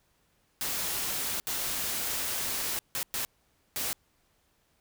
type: noise bursts at uneven times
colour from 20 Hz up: white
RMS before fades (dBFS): -32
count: 5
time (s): 0.61-1.4 / 1.47-2.79 / 2.95-3.03 / 3.14-3.25 / 3.76-3.93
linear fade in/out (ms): 0
effects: pink hiss -70 dBFS RMS until 4.8 s